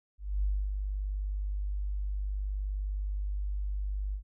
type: tone with ADSR envelope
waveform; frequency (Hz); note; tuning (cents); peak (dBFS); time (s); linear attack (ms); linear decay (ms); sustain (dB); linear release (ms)
sine; 49.7; G1; +25; -25; 0.18-4.23; 250; 270; -5; 91
effects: none